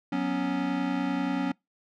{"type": "chord", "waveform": "square", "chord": "F# suspended fourth", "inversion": "none", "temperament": "equal", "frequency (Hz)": [185, 246.9, 277.2], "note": ["F#3", "B3", "C#4"], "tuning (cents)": [0, 0, 0], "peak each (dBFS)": [-33, -33, -29], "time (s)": [0.12, 1.52], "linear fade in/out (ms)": 5, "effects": ["noise-tail reverb RT60 0.2 s tail -26 dB re dry", "low-pass 3000 Hz 12 dB/octave"]}